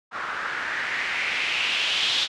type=noise with low-pass filter sweep; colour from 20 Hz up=blue; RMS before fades=-26 dBFS; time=0.11-2.28 s; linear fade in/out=50 ms; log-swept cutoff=1300 to 3600 Hz; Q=3.3; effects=low-pass 7000 Hz 12 dB/octave